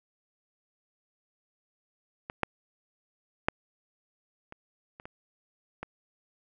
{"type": "clicks", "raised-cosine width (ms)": 0.5, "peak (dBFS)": [-21, -10, -8, -28, -30, -27, -21], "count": 7, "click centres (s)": [2.299, 2.433, 3.485, 4.524, 4.999, 5.055, 5.83], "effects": []}